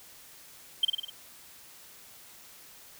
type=tone with echo; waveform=sine; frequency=3136 Hz; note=G7; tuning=in tune; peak=-17 dBFS; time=0.83-0.85 s; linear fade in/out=5 ms; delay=50 ms; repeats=5; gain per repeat=-4 dB; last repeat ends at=1.1 s; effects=tanh soft clip ceiling -18 dBFS + white hiss -52 dBFS RMS until 2.99 s